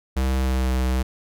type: tone with pitch glide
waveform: square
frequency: 65.41 to 64.1 Hz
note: C2 to C2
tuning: 0 to -35 cents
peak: -20 dBFS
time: 0.16-1.03 s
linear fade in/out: 10 ms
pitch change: -35 cents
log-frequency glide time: 0.39-0.64 s
effects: none

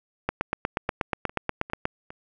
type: two click trains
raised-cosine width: 0.5 ms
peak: -24 / -9 dBFS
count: 4 / 14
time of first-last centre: 0.89-2.105 / 0.29-1.854 s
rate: 2.47 / 8.31 Hz
effects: none

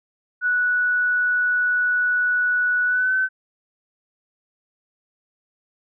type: tone with pitch glide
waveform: sine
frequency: 1474 to 1525.1 Hz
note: F#6 to G6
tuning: -7 to -48 cents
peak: -17 dBFS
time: 0.41-3.29 s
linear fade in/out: 50 ms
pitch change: +59 cents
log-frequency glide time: 2.86-3.15 s
effects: none

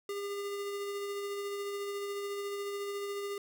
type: tone with tremolo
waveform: square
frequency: 403.2 Hz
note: G4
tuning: 49 cents sharp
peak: -35 dBFS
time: 0.09-3.38 s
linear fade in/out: 2 ms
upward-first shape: sine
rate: 14 Hz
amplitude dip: 25%
effects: none

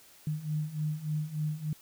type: beating tone pair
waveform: sine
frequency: 150.6 / 154 Hz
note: D3 / D#3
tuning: +44 / -17 cents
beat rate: 3.4 Hz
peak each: -35 / -32 dBFS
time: 0.27-1.73 s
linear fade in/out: 2 ms
effects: white hiss -57 dBFS RMS until 1.81 s

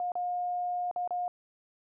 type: tone with dropouts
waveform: sine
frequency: 714 Hz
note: F5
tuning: 38 cents sharp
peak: -29 dBFS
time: 0-1.28 s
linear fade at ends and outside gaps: 1 ms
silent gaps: 0.119-0.154 / 0.913-0.961 / 1.076-1.107 s
effects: none

